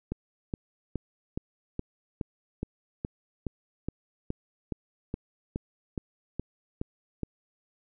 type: click train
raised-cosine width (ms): 3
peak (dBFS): -18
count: 18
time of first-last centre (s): 0.12-7.233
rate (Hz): 2.39
effects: none